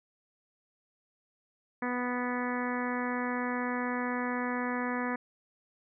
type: harmonic tone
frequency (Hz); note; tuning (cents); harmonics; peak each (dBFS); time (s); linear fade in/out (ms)
246.9; B3; 0; 1 / 2 / 3 / 4 / 5 / 6 / 7 / 8 / 9; -33 / -38 / -41 / -38 / -41 / -44 / -39 / -42 / -47; 1.82-5.16; 5
effects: none